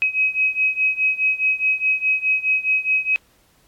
sine beating tone pair, 2539 / 2543.8 Hz, D#7 / D#7, +34 / +38 cents, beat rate 4.8 Hz, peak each -19 / -21 dBFS, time 0.02-3.16 s, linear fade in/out 0 ms, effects pink hiss -58 dBFS RMS until 3.67 s + AAC 64 kbps

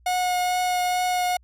45% pulse tone with vibrato, 725 Hz, F#5, 35 cents flat, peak -21 dBFS, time 0.06-1.37 s, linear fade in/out 5 ms, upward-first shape triangle, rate 2.3 Hz, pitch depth 11 cents each way, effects added 60 Hz sine -53 dBFS peak until 1.43 s + resampled to 32000 Hz

